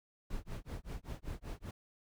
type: noise with tremolo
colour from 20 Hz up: brown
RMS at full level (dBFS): -39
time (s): 0.3-1.71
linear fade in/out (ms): 5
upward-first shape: sine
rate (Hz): 5.2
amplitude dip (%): 100
effects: none